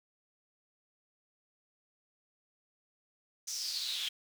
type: noise with high-pass filter sweep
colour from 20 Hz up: brown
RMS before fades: -37 dBFS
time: 3.47-4.09 s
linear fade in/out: 10 ms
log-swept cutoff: 6000 to 3200 Hz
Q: 5.7
effects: none